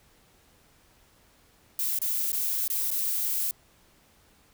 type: noise with dropouts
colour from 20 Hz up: violet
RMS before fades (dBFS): -28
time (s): 1.79-3.51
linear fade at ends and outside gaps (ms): 2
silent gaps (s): 1.989-2.016 / 2.319-2.329 / 2.679-2.7 / 2.906-2.913
effects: pink hiss -61 dBFS RMS until 4.53 s